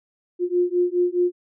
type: beating tone pair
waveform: sine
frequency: 352.9 / 357.7 Hz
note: F4 / F4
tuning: +18 / +41 cents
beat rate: 4.8 Hz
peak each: -21 / -21 dBFS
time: 0.39-1.32 s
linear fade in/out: 50 ms
effects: none